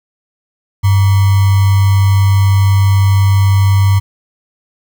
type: tone with sample-and-hold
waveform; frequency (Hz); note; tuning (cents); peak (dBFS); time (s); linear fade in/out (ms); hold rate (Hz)
sine; 98; G2; 0; -6; 0.83-4; 20; 1050
effects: none